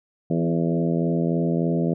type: harmonic tone with a mistuned harmonic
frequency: 83.4 Hz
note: E2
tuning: 21 cents sharp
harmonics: 2 / 3 / 4 / 5 / 6 / 7 / 8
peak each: -22 / -26 / -28 / -30 / -32 / -33 / -34 dBFS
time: 0.3-1.94 s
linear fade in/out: 5 ms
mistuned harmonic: 4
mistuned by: +16 cents
effects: none